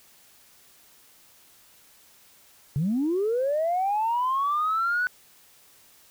sine linear sweep, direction up, 130.81 to 1499 Hz, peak -21 dBFS, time 2.76-5.07 s, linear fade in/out 0 ms, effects tanh soft clip ceiling -18 dBFS + white hiss -56 dBFS RMS until 6.1 s

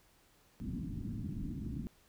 white low-pass noise, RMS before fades -40 dBFS, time 0.6-1.87 s, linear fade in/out 0 ms, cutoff 280 Hz, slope 48 dB/octave, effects pink hiss -67 dBFS RMS until 2.08 s

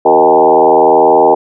sine tone with frequency modulation, 623 Hz, D#5, 2 cents sharp, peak -4 dBFS, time 0.05-1.35 s, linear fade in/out 10 ms, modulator 80.6 Hz, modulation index 3.4, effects none

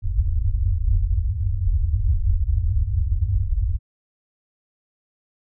white low-pass noise, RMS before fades -20 dBFS, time 0.02-3.79 s, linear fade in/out 50 ms, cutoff 100 Hz, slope 96 dB/octave, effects none

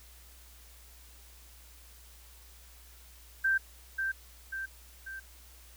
sine tone with echo, 1568 Hz, G6, in tune, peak -24 dBFS, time 3.44-3.58 s, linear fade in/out 10 ms, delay 540 ms, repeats 3, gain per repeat -5 dB, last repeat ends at 5.2 s, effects added 60 Hz sine -54 dBFS peak until 5.76 s + white hiss -57 dBFS RMS until 5.76 s

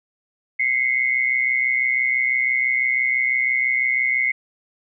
sine tone pair together, 2055 / 2181 Hz, C7 / C#7, -32 / -29 cents, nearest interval minor second, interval 103 cents, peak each -20 dBFS, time 0.59-4.32 s, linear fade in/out 10 ms, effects none

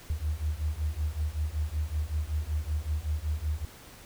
sine beating tone pair, 73.7 / 79 Hz, D2 / D#2, +7 / +27 cents, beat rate 5.3 Hz, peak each -31 / -31 dBFS, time 0.1-3.65 s, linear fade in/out 0 ms, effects pink hiss -50 dBFS RMS until 4.05 s

